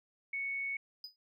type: tone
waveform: sine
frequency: 2217 Hz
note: C#7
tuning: in tune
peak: -34 dBFS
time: 0.33-0.77 s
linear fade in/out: 5 ms
type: tone with exponential decay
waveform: triangle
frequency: 4978 Hz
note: D#8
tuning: in tune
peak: -38 dBFS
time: 1.04-1.16 s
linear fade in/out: 2 ms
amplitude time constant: 26 ms
effects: none